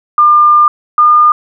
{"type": "tone pair in turn", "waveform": "sine", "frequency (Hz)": [1200, 1211.8], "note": ["D6", "D#6"], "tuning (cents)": [37, -46], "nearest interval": "unison", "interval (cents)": 17, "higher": "second", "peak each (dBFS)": -3, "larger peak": "neither", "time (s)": [[0.18, 0.68], [0.98, 1.32]], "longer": "first", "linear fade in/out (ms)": 2, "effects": []}